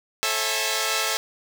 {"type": "chord", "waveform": "5% pulse", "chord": "A major seventh", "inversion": "none", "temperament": "equal with one note detuned", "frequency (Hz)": [440, 540.5, 659.3, 830.6], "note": ["A4", "C#5", "E5", "G#5"], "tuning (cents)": [0, -44, 0, 0], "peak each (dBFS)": [-16, -17, -16, -19], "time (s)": [0.23, 1.17], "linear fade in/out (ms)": 0, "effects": []}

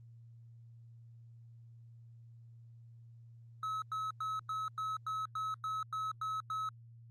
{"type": "tone bursts", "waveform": "triangle", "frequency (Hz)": 1288, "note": "E6", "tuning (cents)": -41, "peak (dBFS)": -33, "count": 11, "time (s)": [3.63, 6.69], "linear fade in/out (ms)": 2, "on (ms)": 190, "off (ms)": 97, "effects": ["added 116 Hz sine -53 dBFS peak until 7.1 s", "Opus 32 kbps"]}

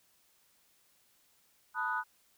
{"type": "chord", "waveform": "sine", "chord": "B dominant seventh", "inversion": "third", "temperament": "equal", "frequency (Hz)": [880, 987.8, 1244.5, 1480], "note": ["A5", "B5", "D#6", "F#6"], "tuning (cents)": [0, 0, 0, 0], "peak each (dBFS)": [-38, -37, -37, -34], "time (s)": [1.74, 2.04], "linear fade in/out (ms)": 50, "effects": ["tanh soft clip ceiling -20 dBFS", "white hiss -69 dBFS RMS until 2.37 s"]}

